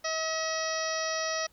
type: harmonic tone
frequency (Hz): 640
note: D#5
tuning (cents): +49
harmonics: 1 / 2 / 3 / 4 / 5 / 6 / 7 / 8 / 9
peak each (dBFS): -33 / -36 / -36 / -42 / -45 / -44 / -42 / -38 / -37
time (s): 0.04-1.47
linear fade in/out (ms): 10
effects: pink hiss -64 dBFS RMS until 1.52 s